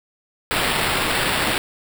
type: noise with sample-and-hold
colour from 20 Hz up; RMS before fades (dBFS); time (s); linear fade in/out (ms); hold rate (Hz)
violet; -21; 0.51-1.58; 0; 6300
effects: none